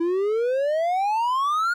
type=exponential sweep; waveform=triangle; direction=up; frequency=329.6 to 1448 Hz; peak=-18 dBFS; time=0-1.74 s; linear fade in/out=10 ms; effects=none